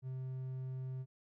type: tone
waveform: triangle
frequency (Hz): 130.1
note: C3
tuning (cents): -9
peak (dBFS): -37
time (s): 0.02-1.06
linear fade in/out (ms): 50
effects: none